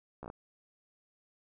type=slowing click train; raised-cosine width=1 ms; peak=-29 dBFS; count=5; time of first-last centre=0.23-0.301 s; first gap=14 ms; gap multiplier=1.16; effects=none